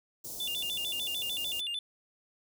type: band-stop noise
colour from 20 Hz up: white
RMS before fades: -41 dBFS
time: 0.24-1.61 s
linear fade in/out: 10 ms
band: 750 to 4900 Hz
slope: 24 dB/octave
type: tone with vibrato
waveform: triangle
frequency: 3136 Hz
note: G7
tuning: in tune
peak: -31 dBFS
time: 0.4-1.79 s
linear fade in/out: 2 ms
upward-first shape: square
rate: 6.7 Hz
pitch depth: 190 cents each way
effects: none